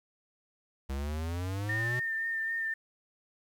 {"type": "exponential sweep", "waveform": "square", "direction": "up", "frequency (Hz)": [66.3, 126.1], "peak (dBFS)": -33, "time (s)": [0.89, 2], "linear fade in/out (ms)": 10}
{"type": "tone with vibrato", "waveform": "sine", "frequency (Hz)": 1809, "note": "A6", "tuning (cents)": 48, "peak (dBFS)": -30, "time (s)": [1.69, 2.74], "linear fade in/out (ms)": 5, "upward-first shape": "sine", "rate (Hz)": 3.8, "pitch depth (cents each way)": 21}
{"effects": ["10-bit"]}